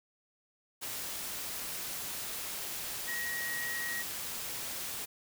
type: tone in noise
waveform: sine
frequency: 1897 Hz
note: A#6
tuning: 30 cents sharp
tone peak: -35 dBFS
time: 3.07-4.03 s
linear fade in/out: 20 ms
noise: white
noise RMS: -39 dBFS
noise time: 0.81-5.06 s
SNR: +1 dB
effects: none